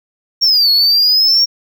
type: exponential two-way sweep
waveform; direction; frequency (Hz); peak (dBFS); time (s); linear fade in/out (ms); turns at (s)
triangle; down then up; 5588 to 4330 to 5588; -7; 0.41-1.46; 20; 0.71
effects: none